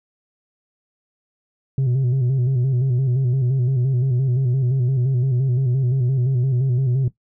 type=tone with vibrato; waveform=sine; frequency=128.4 Hz; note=C3; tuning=32 cents flat; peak=-13 dBFS; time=1.78-7.08 s; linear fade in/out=2 ms; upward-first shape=square; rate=5.8 Hz; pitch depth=79 cents each way; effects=noise-tail reverb RT60 0.1 s tail -17 dB re dry + tanh soft clip ceiling -15 dBFS